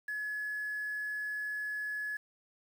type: tone with quantisation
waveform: sine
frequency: 1699 Hz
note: G#6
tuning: 39 cents sharp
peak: -34 dBFS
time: 0.08-2.17 s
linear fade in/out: 5 ms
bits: 9
effects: none